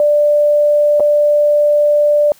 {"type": "tone with dropouts", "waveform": "sine", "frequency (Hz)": 590, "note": "D5", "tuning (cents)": 8, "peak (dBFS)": -8, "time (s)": [0, 2.32], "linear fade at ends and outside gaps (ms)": 1, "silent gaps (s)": [0.998, 1.004], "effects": ["white hiss -47 dBFS RMS until 2.39 s"]}